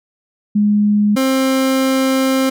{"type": "tone pair in turn", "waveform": ["sine", "30% pulse"], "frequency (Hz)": [207.7, 264.6], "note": ["G#3", "C4"], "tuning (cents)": [0, 20], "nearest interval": "major third", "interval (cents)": 420, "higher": "second", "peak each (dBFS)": -10, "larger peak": "neither", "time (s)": [[0.55, 1.16], [1.16, 2.5]], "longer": "second", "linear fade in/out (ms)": 10, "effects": []}